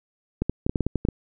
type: clicks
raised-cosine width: 3 ms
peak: -10 dBFS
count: 10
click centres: 0.42 / 0.496 / 0.665 / 0.695 / 0.758 / 0.807 / 0.866 / 0.957 / 1.051 / 1.087 s
effects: none